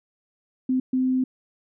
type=tone bursts at uneven times; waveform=sine; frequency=257.7 Hz; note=C4; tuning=26 cents flat; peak=-19 dBFS; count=2; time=0.69-0.8 / 0.93-1.24 s; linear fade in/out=5 ms; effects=none